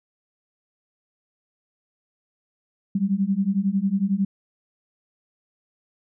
sine beating tone pair, 190 / 201 Hz, F#3 / G3, +46 / +44 cents, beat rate 11 Hz, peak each -23 / -22 dBFS, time 2.95-4.25 s, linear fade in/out 5 ms, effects none

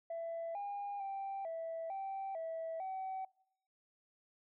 sine tone with pitch steps, 666 / 809 / 784 / 657 / 778 / 653 / 761 Hz, E5 / G#5 / G5 / E5 / G5 / E5 / F#5, +18 / -46 / 0 / -6 / -13 / -17 / +48 cents, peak -37 dBFS, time 0.1-3.25 s, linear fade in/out 5 ms, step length 450 ms, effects noise-tail reverb RT60 0.8 s tail -26 dB re dry + tanh soft clip ceiling -36 dBFS

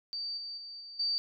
sine tone with level steps, 4624 Hz, D8, 28 cents flat, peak -34 / -38 / -42 / -44 / -28 dBFS, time 0.13-1.18 s, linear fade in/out 0 ms, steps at 0.37 / 0.57 / 0.8 / 0.99 s, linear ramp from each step 10 ms, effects none

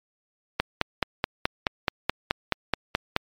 click train, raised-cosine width 0.3 ms, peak -5 dBFS, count 13, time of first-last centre 0.6-3.164 s, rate 4.68 Hz, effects MP3 96 kbps

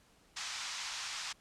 white band-pass noise, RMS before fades -41 dBFS, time 0.36-1.33 s, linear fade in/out 10 ms, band 890 to 6600 Hz, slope 24 dB/octave, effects pink hiss -66 dBFS RMS until 1.4 s + low-pass 10000 Hz 12 dB/octave

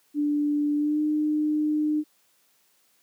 sine tone with pitch glide, 293.7 to 303 Hz, D4 to D#4, 0 to -46 cents, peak -21 dBFS, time 0.14-2.04 s, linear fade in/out 50 ms, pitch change +54 cents, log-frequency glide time 0.76-1 s, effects white hiss -65 dBFS RMS until 3.02 s + high-pass 150 Hz 12 dB/octave

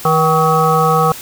harmonic tone with a mistuned harmonic, 160 Hz, D#3, 49 cents sharp, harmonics 1 / 3 / 5 / 7 / 8, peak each -16 / -16 / -16 / -16 / -16 dBFS, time 0.05-1.12 s, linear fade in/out 2 ms, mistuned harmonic 5, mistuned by -57 cents, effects white hiss -31 dBFS RMS until 1.21 s

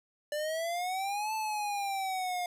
square exponential two-way sweep, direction up then down, 587.3 to 880 to 708 Hz, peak -32 dBFS, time 0.32-2.46 s, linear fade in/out 2 ms, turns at 1.34 s, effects resampled to 32000 Hz

